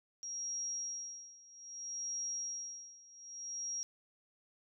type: tone with tremolo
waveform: sine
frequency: 5640 Hz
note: F8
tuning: 16 cents sharp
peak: -36 dBFS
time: 0.23-3.83 s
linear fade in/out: 0 ms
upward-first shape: sine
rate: 0.62 Hz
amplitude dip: 90%
effects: none